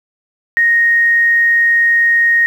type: tone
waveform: sine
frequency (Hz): 1864.7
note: A#6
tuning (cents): 0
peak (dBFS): -8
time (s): 0.57-2.46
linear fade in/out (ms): 0
effects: 7-bit